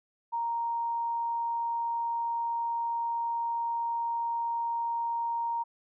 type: tone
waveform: sine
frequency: 932.3 Hz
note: A#5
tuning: in tune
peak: -28 dBFS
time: 0.32-5.64 s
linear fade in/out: 20 ms
effects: none